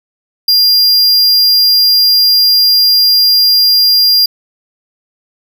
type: tone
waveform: square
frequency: 4800 Hz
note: D8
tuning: 37 cents sharp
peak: -6 dBFS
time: 0.48-4.26 s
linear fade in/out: 5 ms
effects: none